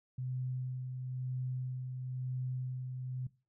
sine tone with tremolo, 127.8 Hz, C3, 40 cents flat, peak -34 dBFS, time 0.18-3.27 s, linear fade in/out 5 ms, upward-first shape sine, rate 1 Hz, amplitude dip 40%, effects noise-tail reverb RT60 0.3 s tail -19 dB re dry

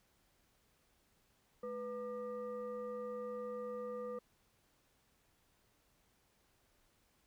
sine tone with frequency modulation, 493.9 Hz, B4, in tune, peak -40 dBFS, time 1.63-4.19 s, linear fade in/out 5 ms, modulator 707 Hz, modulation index 0.66, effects pink hiss -74 dBFS RMS until 7.26 s

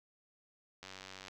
click train, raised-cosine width 0.2 ms, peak -30 dBFS, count 44, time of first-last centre 0.83-1.283 s, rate 95 Hz, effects none

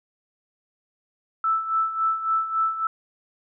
sine tone with tremolo, 1318.5 Hz, E6, in tune, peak -18 dBFS, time 1.44-2.87 s, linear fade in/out 2 ms, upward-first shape sine, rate 3.6 Hz, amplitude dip 70%, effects none

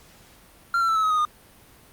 triangle tone with pitch steps, 1379 / 1351.4 / 1324.4 / 1297.8 / 1271.9 / 1246.4 / 1221.5 Hz, F6 / E6 / E6 / E6 / D#6 / D#6 / D#6, -22 / +43 / +8 / -27 / +38 / +3 / -32 cents, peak -17 dBFS, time 0.74-1.251 s, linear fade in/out 2 ms, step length 73 ms, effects pink hiss -52 dBFS RMS until 1.92 s + Opus 48 kbps

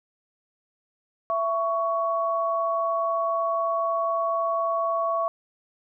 sine tone pair together, 666.9 / 1117 Hz, E5 / C#6, +20 / +13 cents, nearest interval major sixth, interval 893 cents, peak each -25 dBFS, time 1.3-5.28 s, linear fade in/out 0 ms, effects none

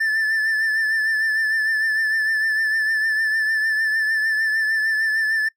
triangle tone with vibrato, 1760 Hz, A6, in tune, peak -16 dBFS, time 0-5.49 s, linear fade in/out 10 ms, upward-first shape triangle, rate 6.6 Hz, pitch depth 43 cents each way, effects noise-tail reverb RT60 0.1 s tail -24 dB re dry

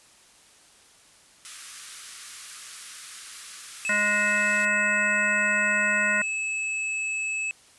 white high-pass noise, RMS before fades -40 dBFS, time 1.45-4.65 s, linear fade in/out 0 ms, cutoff 1100 Hz, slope 96 dB/octave
square tone, 2600 Hz, E7, 24 cents flat, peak -27 dBFS, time 3.85-7.51 s, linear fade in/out 0 ms
harmonic tone, 207.7 Hz, G#3, in tune, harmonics 1 / 3 / 5 / 7 / 9 / 10, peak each -34 / -33 / -34 / -26 / -25 / -34 dBFS, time 3.89-6.22 s, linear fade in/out 5 ms
effects white hiss -55 dBFS RMS until 7.78 s + resampled to 24000 Hz

